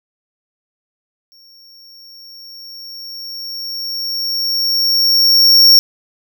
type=tone with exponential growth; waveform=square; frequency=5510 Hz; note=F8; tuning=24 cents flat; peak=-4 dBFS; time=1.32-5.79 s; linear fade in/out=0 ms; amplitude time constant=970 ms; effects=none